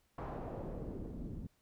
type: noise with low-pass filter sweep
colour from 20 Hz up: pink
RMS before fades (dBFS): -43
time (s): 0.18-1.47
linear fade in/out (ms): 5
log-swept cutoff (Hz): 990 to 200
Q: 1.4
effects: pink hiss -75 dBFS RMS until 1.61 s